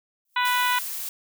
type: noise with exponential growth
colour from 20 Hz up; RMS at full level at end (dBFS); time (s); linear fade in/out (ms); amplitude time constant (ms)
violet; -38; 0.25-0.49; 2; 51
type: harmonic tone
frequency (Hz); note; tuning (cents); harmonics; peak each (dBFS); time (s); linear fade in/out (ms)
493.9; B4; 0; 2 / 3 / 4 / 5 / 6 / 7 / 8; -23 / -27 / -29 / -31 / -33 / -34 / -35; 0.36-0.79; 5
type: noise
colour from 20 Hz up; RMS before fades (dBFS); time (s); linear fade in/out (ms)
blue; -32; 0.45-1.09; 2
effects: none